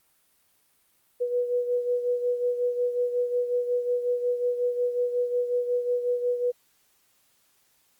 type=beating tone pair; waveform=sine; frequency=488.6 / 494.1 Hz; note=B4 / B4; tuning=-19 / +1 cents; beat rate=5.5 Hz; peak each=-24 / -31 dBFS; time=1.2-6.52 s; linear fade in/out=20 ms; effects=white hiss -66 dBFS RMS until 7.99 s + Opus 32 kbps